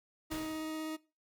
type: tone with vibrato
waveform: 40% pulse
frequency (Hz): 314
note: D#4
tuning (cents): +16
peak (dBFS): -36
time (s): 0.3-0.97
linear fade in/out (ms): 20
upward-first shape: triangle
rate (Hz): 16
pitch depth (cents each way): 8
type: noise with exponential decay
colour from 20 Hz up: pink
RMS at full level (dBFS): -42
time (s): 0.31-0.96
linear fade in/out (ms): 5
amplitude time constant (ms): 140
effects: noise-tail reverb RT60 0.3 s tail -20 dB re dry